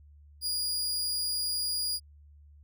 sawtooth tone, 4866 Hz, D#8, 39 cents flat, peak -26 dBFS, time 0.41-2 s, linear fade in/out 50 ms, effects added 73 Hz sine -52 dBFS peak until 2.63 s

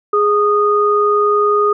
sine tone pair together, 415.3 / 1234.5 Hz, G#4 / D#6, 0 / -14 cents, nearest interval octave + perfect fifth, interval 1886 cents, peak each -13 dBFS, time 0.13-1.73 s, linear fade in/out 5 ms, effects none

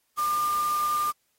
sine tone in noise, 1200 Hz, D6, 37 cents sharp, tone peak -23 dBFS, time 0.17-1.12 s, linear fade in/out 20 ms, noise white, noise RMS -38 dBFS, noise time 0.17-1.12 s, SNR +12 dB, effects white hiss -72 dBFS RMS until 1.38 s + AAC 48 kbps

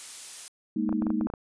blue noise, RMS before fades -38 dBFS, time 0-0.48 s, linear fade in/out 0 ms
sine chord, Ab suspended second, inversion none, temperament just, 207.7 / 233.6 / 311.5 Hz, Ab3 / Bb3 / Eb4, 0 / +4 / +2 cents, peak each -29 dBFS, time 0.76-1.27 s, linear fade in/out 5 ms
clicks, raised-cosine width 1 ms, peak -21 dBFS, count 9, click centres 0.892 / 0.927 / 1.022 / 1.068 / 1.104 / 1.211 / 1.27 / 1.301 / 1.338 s
effects resampled to 22050 Hz

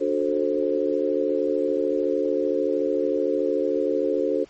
sine chord, D dominant seventh, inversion none, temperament just, 293.7 / 367.1 / 440.5 / 528.6 Hz, D4 / F#4 / A4 / C5, 0 / -14 / +2 / +18 cents, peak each -27 / -26 / -25 / -25 dBFS, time 0-4.45 s, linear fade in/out 20 ms, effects pink hiss -54 dBFS RMS until 4.49 s + MP3 32 kbps

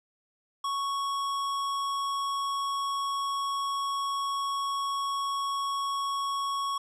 sine tone with hard clipping, 1108.7 Hz, C#6, in tune, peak -30 dBFS, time 0.64-6.78 s, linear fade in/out 5 ms, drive 14 dB, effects none

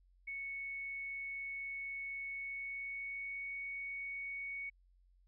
sine tone with pitch glide, 2214 to 2228 Hz, C#7 to C#7, -3 to +8 cents, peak -40 dBFS, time 0.27-4.7 s, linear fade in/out 10 ms, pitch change +11 cents, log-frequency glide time 2.27-3.54 s, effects added 45 Hz sine -65 dBFS peak until 5.27 s

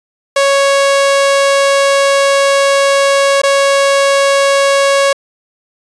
sawtooth tone with dropouts, 554.4 Hz, C#5, in tune, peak -4 dBFS, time 0.36-5.13 s, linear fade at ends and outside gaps 5 ms, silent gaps 3.418-3.434 s, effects resampled to 22050 Hz

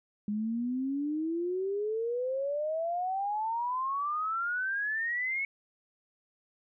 sine exponential sweep, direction up, 204.9 to 2217 Hz, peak -29 dBFS, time 0.28-5.45 s, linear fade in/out 2 ms, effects none

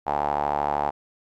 sawtooth tone with band-pass filter, 72.9 Hz, D2, 12 cents flat, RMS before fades -25 dBFS, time 0.06-0.91 s, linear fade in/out 20 ms, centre 820 Hz, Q 5.8, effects none

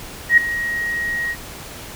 sine tone with ADSR envelope, 1888 Hz, A#6, 22 cents sharp, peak -5 dBFS, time 0.29-1.36 s, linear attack 86 ms, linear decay 3 ms, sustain -15 dB, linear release 54 ms, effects pink hiss -35 dBFS RMS until 1.95 s

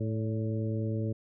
harmonic tone with a mistuned harmonic, 109.5 Hz, A2, 8 cents flat, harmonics 1 / 2 / 3 / 4 / 5, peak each -30 / -36 / -38 / -40 / -42 dBFS, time 0-1.13 s, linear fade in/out 10 ms, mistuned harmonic 5, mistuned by +45 cents, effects none

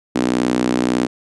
sawtooth tone with high-pass filter, 61.74 Hz, B1, in tune, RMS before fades -18 dBFS, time 0.15-1.07 s, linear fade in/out 10 ms, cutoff 270 Hz, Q 3.3, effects resampled to 22050 Hz

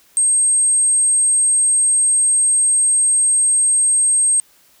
sine tone, 8420 Hz, C9, 10 cents sharp, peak -10 dBFS, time 0.17-4.4 s, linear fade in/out 0 ms, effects tanh soft clip ceiling -9 dBFS + white hiss -53 dBFS RMS until 4.8 s

